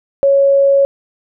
sine tone, 554 Hz, C#5, 1 cent flat, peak -7 dBFS, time 0.23-0.85 s, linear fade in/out 0 ms, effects none

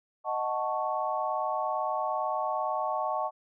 sine chord, D# half-diminished seventh, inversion none, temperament equal, 622.3 / 740 / 880 / 1108.7 Hz, D#5 / F#5 / A5 / C#6, 0 / 0 / 0 / 0 cents, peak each -33 dBFS, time 0.24-3.31 s, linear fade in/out 50 ms, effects none

